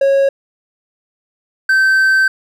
triangle tone pair in turn, 549 / 1548.8 Hz, C#5 / G6, -17 / -21 cents, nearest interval octave + tritone, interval 1796 cents, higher second, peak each -7 dBFS, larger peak neither, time 0.01-0.29 / 1.69-2.28 s, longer second, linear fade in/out 5 ms, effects none

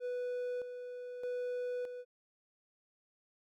triangle tone with tremolo, 494 Hz, B4, in tune, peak -33 dBFS, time 0-2.05 s, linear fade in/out 50 ms, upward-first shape square, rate 0.81 Hz, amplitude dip 55%, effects none

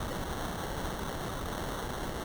pink noise with sample-and-hold, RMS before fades -36 dBFS, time 0-2.24 s, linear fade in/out 5 ms, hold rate 2450 Hz, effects none

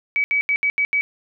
sine tone bursts at uneven times, 2279 Hz, C#7, 47 cents sharp, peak -16 dBFS, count 6, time 0.16-0.24 / 0.31-0.41 / 0.49-0.56 / 0.63-0.7 / 0.78-0.85 / 0.93-1.01 s, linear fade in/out 0 ms, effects none

